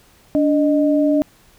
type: tone pair together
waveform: sine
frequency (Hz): 290.7 / 616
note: D4 / D#5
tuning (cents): -18 / -17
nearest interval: octave + minor second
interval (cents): 1301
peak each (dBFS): -14 / -18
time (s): 0.35-1.22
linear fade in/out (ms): 0
effects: pink hiss -52 dBFS RMS until 1.58 s